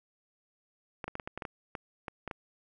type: clicks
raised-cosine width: 0.5 ms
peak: -22 dBFS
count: 12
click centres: 1.042 / 1.08 / 1.154 / 1.198 / 1.275 / 1.376 / 1.422 / 1.452 / 1.752 / 2.082 / 2.277 / 2.312 s
effects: none